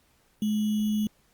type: tone with sample-and-hold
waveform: sine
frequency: 212.1 Hz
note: G#3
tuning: 37 cents sharp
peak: -23 dBFS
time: 0.42-1.07 s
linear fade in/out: 2 ms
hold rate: 3150 Hz
effects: pink hiss -65 dBFS RMS until 1.33 s + Opus 48 kbps